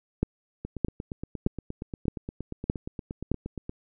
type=two click trains; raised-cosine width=3 ms; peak=-10 / -21 dBFS; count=6 / 27; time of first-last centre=0.23-3.316 / 0.65-3.694 s; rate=1.62 / 8.54 Hz; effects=none

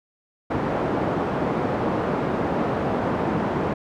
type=band-pass noise; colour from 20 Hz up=pink; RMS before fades=-24 dBFS; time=0.5-3.74 s; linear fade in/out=10 ms; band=160 to 970 Hz; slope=12 dB/octave; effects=none

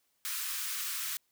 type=high-pass noise; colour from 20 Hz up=white; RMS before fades=-36 dBFS; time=0.25-1.17 s; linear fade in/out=0 ms; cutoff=1100 Hz; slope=48 dB/octave; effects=white hiss -75 dBFS RMS until 1.31 s

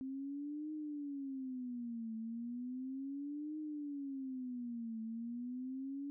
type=tone with vibrato; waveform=sine; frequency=261.6 Hz; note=C4; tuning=in tune; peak=-40 dBFS; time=0.01-6.1 s; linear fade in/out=0 ms; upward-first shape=triangle; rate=0.35 Hz; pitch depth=290 cents each way; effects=none

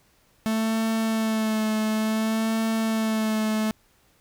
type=tone with vibrato; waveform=45% pulse; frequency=220 Hz; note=A3; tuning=in tune; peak=-22 dBFS; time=0.46-3.71 s; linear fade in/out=0 ms; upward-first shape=sine; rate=0.57 Hz; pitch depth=26 cents each way; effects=pink hiss -62 dBFS RMS until 4.2 s

